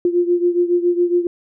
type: beating tone pair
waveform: sine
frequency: 349.1 / 356.3 Hz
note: F4 / F4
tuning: -1 / +35 cents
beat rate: 7.2 Hz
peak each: -15 / -19 dBFS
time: 0.05-1.27 s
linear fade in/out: 2 ms
effects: none